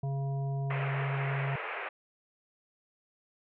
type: harmonic tone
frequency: 137.5 Hz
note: C#3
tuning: 14 cents flat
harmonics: 1 / 3 / 5 / 7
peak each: -30 / -45 / -43 / -52 dBFS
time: 0.03-1.56 s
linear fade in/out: 5 ms
type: band-pass noise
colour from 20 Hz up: white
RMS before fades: -38 dBFS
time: 0.7-1.89 s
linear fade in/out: 5 ms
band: 390 to 2500 Hz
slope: 48 dB/octave
effects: none